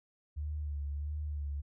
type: tone with vibrato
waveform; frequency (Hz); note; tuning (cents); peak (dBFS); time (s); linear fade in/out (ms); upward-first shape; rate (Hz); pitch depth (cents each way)
sine; 73.42; D2; 0; -34; 0.36-1.62; 20; sine; 1.5; 48
effects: none